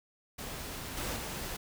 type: noise with level steps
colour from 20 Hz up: pink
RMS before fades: -41 / -36 / -39 dBFS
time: 0.38-1.57 s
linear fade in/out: 10 ms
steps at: 0.97 / 1.16 s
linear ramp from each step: 5 ms
effects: none